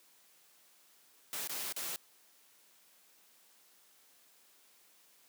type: noise with dropouts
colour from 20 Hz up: white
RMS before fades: -39 dBFS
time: 1.33-1.96 s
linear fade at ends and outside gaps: 0 ms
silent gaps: 1.474-1.495 / 1.724-1.764 s
effects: white hiss -65 dBFS RMS until 5.28 s + high-pass 200 Hz 12 dB/octave